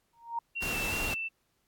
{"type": "tone with exponential growth", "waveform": "sine", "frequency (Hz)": 931, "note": "A#5", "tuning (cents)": -2, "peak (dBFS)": -27, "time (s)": [0.13, 0.39], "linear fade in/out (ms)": 5, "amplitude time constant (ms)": 55}
{"type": "tone with vibrato", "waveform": "sine", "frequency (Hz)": 2705, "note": "E7", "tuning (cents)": 44, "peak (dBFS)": -32, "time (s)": [0.55, 1.29], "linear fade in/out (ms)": 20, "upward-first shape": "square", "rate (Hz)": 2.7, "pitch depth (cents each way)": 25}
{"type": "noise", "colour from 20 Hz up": "pink", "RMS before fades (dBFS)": -35, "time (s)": [0.62, 1.14], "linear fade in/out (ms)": 2}
{"effects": ["pink hiss -75 dBFS RMS until 1.67 s", "AAC 64 kbps"]}